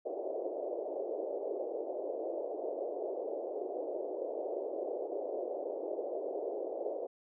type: band-pass noise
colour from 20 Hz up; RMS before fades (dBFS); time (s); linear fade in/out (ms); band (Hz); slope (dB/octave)
white; -38; 0.05-7.07; 10; 350 to 640; 48
effects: none